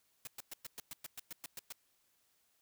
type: noise bursts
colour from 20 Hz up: white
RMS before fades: -45 dBFS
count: 12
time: 0.25-1.724 s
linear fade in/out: 2 ms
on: 22 ms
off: 110 ms
effects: white hiss -75 dBFS RMS until 2.61 s